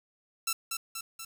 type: tone with echo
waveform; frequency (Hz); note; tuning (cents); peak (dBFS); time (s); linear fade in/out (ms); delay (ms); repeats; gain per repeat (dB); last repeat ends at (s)
5% pulse; 1338; E6; +25; -16; 0.47-0.53; 5; 240; 3; -4; 1.25
effects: 9-bit